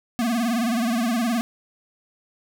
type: tone with vibrato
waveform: square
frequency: 233.4 Hz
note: A#3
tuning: 2 cents sharp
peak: -21 dBFS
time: 0.19-1.41 s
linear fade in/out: 0 ms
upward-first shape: sine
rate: 19 Hz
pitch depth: 110 cents each way
effects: none